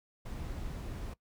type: noise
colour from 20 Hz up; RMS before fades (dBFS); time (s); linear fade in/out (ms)
brown; -40; 0.25-1.14; 10
effects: noise-tail reverb RT60 0.1 s tail -20 dB re dry